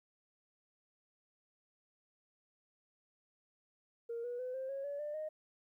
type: tone with pitch steps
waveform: sine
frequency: 466.2 / 485.4 / 505.5 / 526.3 / 548 / 570.7 / 594.2 / 618.7 Hz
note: A#4 / B4 / B4 / C5 / C#5 / D5 / D5 / D#5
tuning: 0 / -30 / +40 / +10 / -20 / -50 / +20 / -10 cents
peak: -37 dBFS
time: 4.09-5.29 s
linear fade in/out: 10 ms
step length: 150 ms
effects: tanh soft clip ceiling -34 dBFS + 13-bit